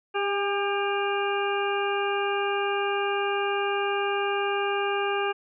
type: harmonic tone with a mistuned harmonic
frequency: 400 Hz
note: G4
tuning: 35 cents sharp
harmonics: 1 / 2 / 3 / 4 / 6 / 7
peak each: -27 / -30 / -32 / -33 / -35 / -35 dBFS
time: 0.14-5.33 s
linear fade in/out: 20 ms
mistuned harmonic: 2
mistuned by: +27 cents
effects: none